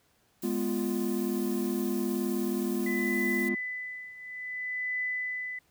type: noise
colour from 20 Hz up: blue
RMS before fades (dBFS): -43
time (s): 0.42-3.49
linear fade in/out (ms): 5
type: chord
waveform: triangle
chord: F diminished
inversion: first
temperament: equal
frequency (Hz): 207.7 / 246.9 / 349.2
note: Ab3 / Cb4 / F4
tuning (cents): 0 / 0 / 0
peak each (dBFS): -30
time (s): 0.43-3.55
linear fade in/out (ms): 10
type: tone with tremolo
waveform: sine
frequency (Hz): 2000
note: B6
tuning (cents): +21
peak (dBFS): -28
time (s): 2.86-5.59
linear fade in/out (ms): 5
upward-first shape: triangle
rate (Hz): 0.58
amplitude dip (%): 85
effects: pink hiss -68 dBFS RMS until 5.7 s + high-pass 60 Hz 12 dB/octave